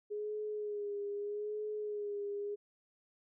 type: tone with vibrato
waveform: sine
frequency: 415.3 Hz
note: G#4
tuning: in tune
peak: -36 dBFS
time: 0.1-2.56 s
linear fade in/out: 20 ms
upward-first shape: sine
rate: 0.8 Hz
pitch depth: 39 cents each way
effects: none